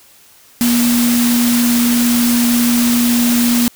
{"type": "tone in noise", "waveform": "sine", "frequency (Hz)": 239.4, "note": "A#3", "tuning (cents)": 46, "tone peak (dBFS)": -11, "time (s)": [0.61, 3.68], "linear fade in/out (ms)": 0, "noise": "white", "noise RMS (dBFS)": -19, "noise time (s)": [0.61, 3.68], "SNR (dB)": 5, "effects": ["white hiss -46 dBFS RMS until 3.75 s"]}